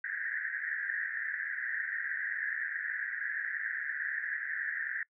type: band-pass noise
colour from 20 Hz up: pink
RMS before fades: -36 dBFS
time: 0.04-5.03 s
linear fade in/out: 2 ms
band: 1600 to 1900 Hz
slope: 96 dB/octave
effects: noise-tail reverb RT60 0.1 s tail -24 dB re dry